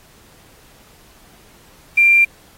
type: tone with quantisation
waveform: sine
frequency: 2374 Hz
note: D7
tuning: 18 cents sharp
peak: -8 dBFS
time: 1.97-2.25 s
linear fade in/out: 10 ms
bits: 6
effects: pink hiss -49 dBFS RMS until 2.57 s + AAC 48 kbps